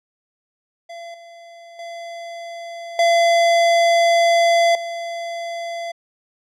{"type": "tone with level steps", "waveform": "square", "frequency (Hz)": 680, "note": "F5", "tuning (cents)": -46, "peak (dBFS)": [-33, -40, -31, -13, -26], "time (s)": [0.89, 5.92], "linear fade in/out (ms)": 10, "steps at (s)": [1.14, 1.79, 2.99, 4.75], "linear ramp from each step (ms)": 2, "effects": ["low-pass 6000 Hz 12 dB/octave"]}